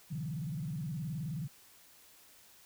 sine tone with vibrato, 151.7 Hz, D#3, 44 cents flat, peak -35 dBFS, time 0.1-1.48 s, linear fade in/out 20 ms, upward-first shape square, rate 19 Hz, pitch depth 220 cents each way, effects white hiss -60 dBFS RMS until 2.65 s

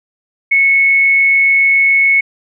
sine tone with amplitude modulation, 2200 Hz, C#7, 14 cents flat, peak -6 dBFS, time 0.51-2.21 s, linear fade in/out 10 ms, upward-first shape sine, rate 147 Hz, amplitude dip 25%, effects none

